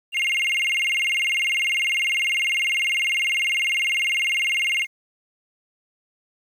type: tone with vibrato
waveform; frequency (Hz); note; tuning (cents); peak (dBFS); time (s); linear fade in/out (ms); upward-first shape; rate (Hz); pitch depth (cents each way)
triangle; 2440; D#7; -34; -18; 0.12-4.87; 50; square; 20; 230
effects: 9-bit